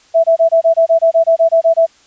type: tone bursts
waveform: sine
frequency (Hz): 659.3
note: E5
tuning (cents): 0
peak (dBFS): -6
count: 14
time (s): 0.14-1.865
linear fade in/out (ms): 20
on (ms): 100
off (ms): 25
effects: white hiss -49 dBFS RMS until 2.06 s + resampled to 16000 Hz